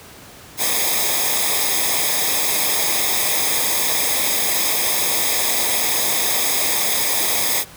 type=noise with comb filter; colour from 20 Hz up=white; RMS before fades=-19 dBFS; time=0.57-7.65 s; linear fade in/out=50 ms; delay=0.69 ms; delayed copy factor=-0.8; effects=pink hiss -41 dBFS RMS until 7.76 s + high-pass 60 Hz 12 dB/octave